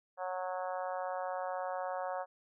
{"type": "harmonic tone", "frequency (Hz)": 183.8, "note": "F#3", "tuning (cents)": -11, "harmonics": [3, 4, 5, 6, 7, 8, 9], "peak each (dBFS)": [-39, -39, -43, -45, -48, -51, -52], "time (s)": [0.17, 2.26], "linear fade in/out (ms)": 50, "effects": []}